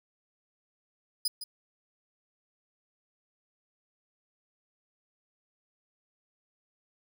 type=tone with echo; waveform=sawtooth; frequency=4978 Hz; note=D#8; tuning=in tune; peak=-23 dBFS; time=1.25-1.28 s; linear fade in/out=5 ms; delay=160 ms; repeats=1; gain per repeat=-11 dB; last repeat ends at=1.44 s; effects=none